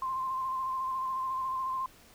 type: tone with vibrato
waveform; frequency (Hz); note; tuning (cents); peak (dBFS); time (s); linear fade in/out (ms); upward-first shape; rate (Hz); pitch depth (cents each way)
sine; 1046.5; C6; 0; -30; 0.02-1.86; 2; square; 14; 21
effects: pink hiss -57 dBFS RMS until 2.14 s